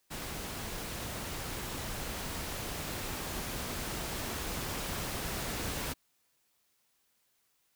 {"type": "noise with level ramp", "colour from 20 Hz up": "pink", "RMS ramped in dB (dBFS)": [-40, -36], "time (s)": [0.1, 5.94], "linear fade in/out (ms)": 20, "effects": ["white hiss -74 dBFS RMS until 7.75 s"]}